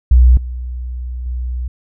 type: tone with level steps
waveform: sine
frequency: 61.74 Hz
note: B1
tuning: in tune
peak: -4 / -21 / -18 dBFS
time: 0.11-1.68 s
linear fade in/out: 5 ms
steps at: 0.37 / 1.26 s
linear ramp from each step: 2 ms
effects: none